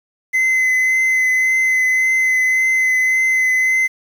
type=tone with vibrato; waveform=triangle; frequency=2044 Hz; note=C7; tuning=41 cents flat; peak=-11 dBFS; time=0.33-3.88 s; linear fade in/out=20 ms; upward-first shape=triangle; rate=1.8 Hz; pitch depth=15 cents each way; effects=7-bit